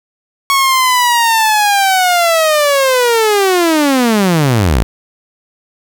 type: linear sweep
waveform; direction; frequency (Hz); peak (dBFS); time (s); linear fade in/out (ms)
sawtooth; down; 1108.7 to 48.31; -5; 0.5-4.83; 0
effects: none